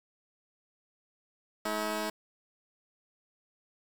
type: tone pair together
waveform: 10% pulse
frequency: 214.2 / 321 Hz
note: A3 / E4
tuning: -46 / -46 cents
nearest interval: perfect fifth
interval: 700 cents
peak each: -26 / -26 dBFS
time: 1.65-2.1 s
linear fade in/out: 5 ms
effects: 8-bit